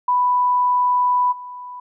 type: tone with level steps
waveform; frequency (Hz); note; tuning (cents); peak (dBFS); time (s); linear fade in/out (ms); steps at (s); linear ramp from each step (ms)
sine; 990; B5; +4; -14 / -31; 0.08-1.8; 5; 1.31; 20
effects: none